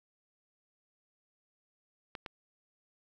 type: clicks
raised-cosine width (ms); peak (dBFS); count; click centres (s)
0.3; -24; 2; 2.152 / 2.262
effects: 10-bit